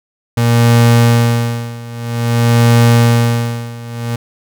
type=tone with tremolo; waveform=35% pulse; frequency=117.8 Hz; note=A#2; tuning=19 cents sharp; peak=-4 dBFS; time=0.37-4.16 s; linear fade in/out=5 ms; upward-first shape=sine; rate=0.51 Hz; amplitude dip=90%; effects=none